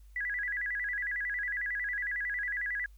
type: tone with vibrato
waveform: sine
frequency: 1808 Hz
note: A6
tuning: 47 cents sharp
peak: -31 dBFS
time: 0.16-2.86 s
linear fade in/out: 2 ms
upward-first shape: square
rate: 11 Hz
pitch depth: 150 cents each way
effects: added 50 Hz sine -51 dBFS peak until 2.97 s + white hiss -71 dBFS RMS until 2.97 s